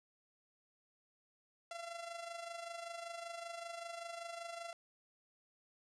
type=tone with amplitude modulation; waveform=sawtooth; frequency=680 Hz; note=F5; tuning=46 cents flat; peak=-38 dBFS; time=1.71-4.73 s; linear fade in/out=2 ms; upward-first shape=sine; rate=25.2 Hz; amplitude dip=60%; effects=resampled to 22050 Hz